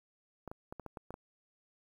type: clicks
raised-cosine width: 1 ms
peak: -29 dBFS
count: 8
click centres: 0.477 / 0.515 / 0.725 / 0.797 / 0.863 / 0.972 / 1.106 / 1.141 s
effects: 10-bit